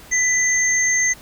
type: tone pair together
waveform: sine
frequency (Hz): 1995 / 6334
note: B6 / G8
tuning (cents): +17 / +17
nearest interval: octave + minor sixth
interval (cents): 2000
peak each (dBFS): -18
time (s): 0.11-1.14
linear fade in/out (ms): 20
effects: pink hiss -43 dBFS RMS until 1.21 s